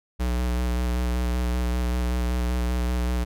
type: tone with vibrato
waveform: square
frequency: 61 Hz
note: B1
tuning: 21 cents flat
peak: -23 dBFS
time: 0.19-3.25 s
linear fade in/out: 20 ms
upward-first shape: square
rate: 5.2 Hz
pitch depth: 20 cents each way
effects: none